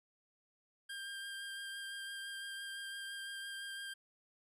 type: tone with vibrato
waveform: 25% pulse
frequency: 1596 Hz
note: G6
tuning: 31 cents sharp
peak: -39 dBFS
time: 0.89-3.94 s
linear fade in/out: 10 ms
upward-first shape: sine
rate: 5.9 Hz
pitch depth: 13 cents each way
effects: resampled to 32000 Hz